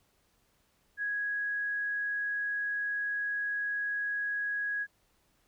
sine tone, 1661.2 Hz, G#6, in tune, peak -30 dBFS, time 0.97-4.87 s, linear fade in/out 50 ms, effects pink hiss -71 dBFS RMS until 5.47 s

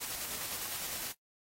white noise with tremolo, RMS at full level -38 dBFS, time 0-1.13 s, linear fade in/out 20 ms, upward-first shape square, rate 9.8 Hz, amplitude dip 25%, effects noise-tail reverb RT60 0.1 s tail -17 dB re dry + AAC 48 kbps

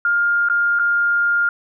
sine tone with dropouts, 1408 Hz, F6, 14 cents sharp, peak -14 dBFS, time 0.05-1.49 s, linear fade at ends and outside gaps 2 ms, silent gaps 0.487-0.498 / 0.79-0.795 s, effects none

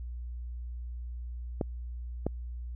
clicks, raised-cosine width 2 ms, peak -15 dBFS, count 2, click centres 1.612 / 2.266 s, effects added 60 Hz sine -36 dBFS peak until 2.75 s

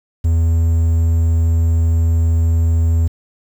triangle tone, 82.41 Hz, E2, in tune, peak -9 dBFS, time 0.24-3.08 s, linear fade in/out 10 ms, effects 7-bit

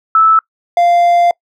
sine / triangle tone pair in turn, 1312 / 695 Hz, E6 / F5, -9 / -9 cents, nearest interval major seventh, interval 1100 cents, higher first, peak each -5 dBFS, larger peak neither, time 0.15-0.39 / 0.77-1.31 s, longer second, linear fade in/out 2 ms, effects noise-tail reverb RT60 0.1 s tail -25 dB re dry

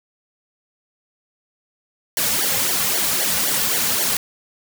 white noise with flanger, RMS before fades -20 dBFS, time 2.17-4.17 s, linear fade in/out 2 ms, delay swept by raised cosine 0.77 to 3.17 ms, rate 3.8 Hz, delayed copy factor -1, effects none

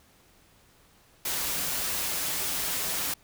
white noise with comb filter, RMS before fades -30 dBFS, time 1.25-3.14 s, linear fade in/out 5 ms, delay 8.8 ms, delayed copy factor -0.5, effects pink hiss -60 dBFS RMS until 3.23 s

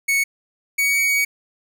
45% pulse tone pair in turn, 2217 / 2249 Hz, C#7 / C#7, 0 / +24 cents, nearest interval unison, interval 24 cents, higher second, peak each -16 dBFS, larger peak neither, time 0.08-0.24 / 0.78-1.25 s, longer second, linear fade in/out 10 ms, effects none

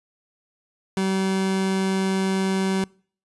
30% pulse tone, 191.2 Hz, G3, 43 cents flat, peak -18 dBFS, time 0.97-2.84 s, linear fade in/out 2 ms, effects noise-tail reverb RT60 0.5 s tail -26 dB re dry + resampled to 24000 Hz

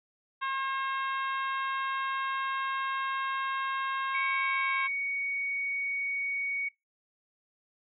harmonic tone, 537 Hz, C5, 45 cents sharp, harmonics 2 / 3 / 4 / 5 / 6 / 7, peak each -31 / -36 / -42 / -43 / -46 / -46 dBFS, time 0.41-4.88 s, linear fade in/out 20 ms
sine tone, 2237 Hz, C#7, 15 cents sharp, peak -29 dBFS, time 4.14-6.69 s, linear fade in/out 10 ms
effects noise-tail reverb RT60 0.2 s tail -21 dB re dry

